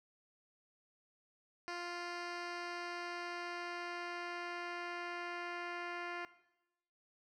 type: tone with low-pass filter sweep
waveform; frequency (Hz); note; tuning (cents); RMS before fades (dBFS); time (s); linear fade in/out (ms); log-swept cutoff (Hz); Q
10% pulse; 349.2; F4; 0; -43; 1.68-6.25; 0; 4600 to 2800; 1.4
effects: noise-tail reverb RT60 0.9 s tail -17 dB re dry